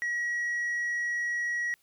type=tone; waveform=sine; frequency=1913 Hz; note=A#6; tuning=44 cents sharp; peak=-25 dBFS; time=0.02-1.74 s; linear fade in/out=0 ms; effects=tanh soft clip ceiling -27 dBFS + white hiss -68 dBFS RMS until 1.82 s